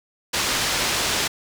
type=low-pass noise; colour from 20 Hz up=white; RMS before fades=-23 dBFS; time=0.33-1.28 s; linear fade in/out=10 ms; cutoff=5700 Hz; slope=12 dB/octave; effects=none